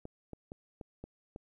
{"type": "clicks", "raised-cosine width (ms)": 2, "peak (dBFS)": -30, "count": 6, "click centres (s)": [0.054, 0.333, 0.519, 0.812, 1.04, 1.361], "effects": ["12-bit"]}